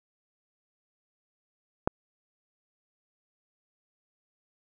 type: click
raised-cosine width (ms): 1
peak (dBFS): -9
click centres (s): 1.875
effects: none